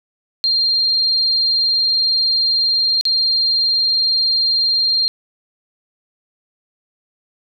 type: tone with dropouts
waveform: sine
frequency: 4193 Hz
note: C8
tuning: 3 cents sharp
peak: -13 dBFS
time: 0.44-5.08 s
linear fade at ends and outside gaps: 0 ms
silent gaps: 3.011-3.053 s
effects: none